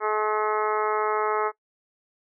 harmonic tone, 213.7 Hz, G#3, 50 cents sharp, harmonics 2 / 3 / 4 / 5 / 6 / 7 / 8 / 9 / 10, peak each -26 / -34 / -29 / -30 / -28 / -39 / -38 / -41 / -39 dBFS, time 0-1.52 s, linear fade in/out 50 ms, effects noise-tail reverb RT60 0.1 s tail -21 dB re dry

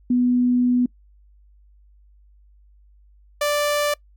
sine / sawtooth tone pair in turn, 246.9 / 587.2 Hz, B3 / D5, 0 / 0 cents, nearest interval octave + minor third, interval 1500 cents, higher second, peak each -15 / -15 dBFS, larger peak neither, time 0.1-0.86 / 3.41-3.94 s, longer first, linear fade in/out 5 ms, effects noise-tail reverb RT60 0.1 s tail -24 dB re dry + added 50 Hz sine -50 dBFS peak until 4.16 s

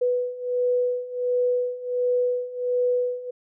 sine beating tone pair, 493.3 / 494.7 Hz, B4 / B4, -2 / +3 cents, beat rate 1.4 Hz, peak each -26 / -23 dBFS, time 0.01-3.31 s, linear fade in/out 10 ms, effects none

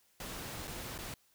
pink noise with dropouts, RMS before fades -43 dBFS, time 0.2-1.14 s, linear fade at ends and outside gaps 2 ms, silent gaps 0.674-0.677 / 0.98-0.987 s, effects white hiss -70 dBFS RMS until 1.34 s

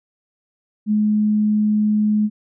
sine tone, 211.7 Hz, G#3, 33 cents sharp, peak -14 dBFS, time 0.86-2.3 s, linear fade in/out 50 ms, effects none

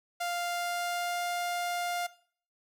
sawtooth tone with pitch glide, 698.5 to 703 Hz, F5 to F5, 0 to +11 cents, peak -27 dBFS, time 0.2-2.07 s, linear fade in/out 10 ms, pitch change +11 cents, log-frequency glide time 0.46-1.26 s, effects noise-tail reverb RT60 0.5 s tail -18 dB re dry

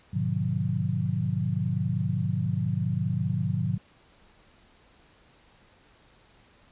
sine chord, G# diminished seventh, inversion none, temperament just, 103.83 / 124.59 / 149.51 / 179.41 Hz, G#2 / B2 / D3 / F3, 0 / +16 / +31 / +47 cents, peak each -30 dBFS, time 0.13-3.78 s, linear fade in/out 10 ms, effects pink hiss -59 dBFS RMS until 6.71 s + resampled to 8000 Hz

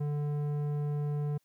square tone with low-pass filter, 146.83 Hz, D3, in tune, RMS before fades -32 dBFS, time 0-1.38 s, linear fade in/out 10 ms, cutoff 640 Hz, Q 0.5, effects white hiss -75 dBFS RMS until 1.44 s

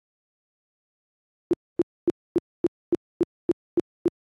sine tone bursts, 345 Hz, F4, 21 cents flat, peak -15 dBFS, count 10, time 1.51-4.08 s, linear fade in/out 0 ms, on 23 ms, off 260 ms, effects high-pass 100 Hz 12 dB/octave + AAC 32 kbps

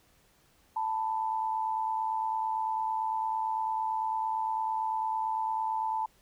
sine tone pair together, 882 / 990.9 Hz, A5 / B5, +4 / +5 cents, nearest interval major second, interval 201 cents, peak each -29 / -35 dBFS, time 0.76-6.06 s, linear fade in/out 5 ms, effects pink hiss -65 dBFS RMS until 6.21 s

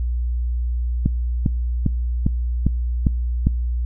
click train, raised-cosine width 5 ms, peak -4 dBFS, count 7, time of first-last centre 1.06-3.47 s, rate 2.49 Hz, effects noise-tail reverb RT60 0.6 s tail -26 dB re dry + added 60 Hz sine -19 dBFS peak until 3.85 s

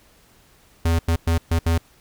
square tone bursts at uneven times, 83.1 Hz, E2, 15 cents sharp, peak -17 dBFS, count 5, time 0.85-0.99 / 1.08-1.16 / 1.27-1.38 / 1.51-1.59 / 1.66-1.78 s, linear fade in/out 5 ms, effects pink hiss -55 dBFS RMS until 2 s

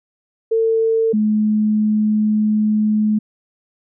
sine tone pair in turn, 449.5 / 213.4 Hz, A4 / G#3, +37 / +47 cents, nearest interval octave + minor second, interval 1290 cents, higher first, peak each -13 / -13 dBFS, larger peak neither, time 0.51-1.13 / 1.13-3.19 s, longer second, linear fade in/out 10 ms, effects none

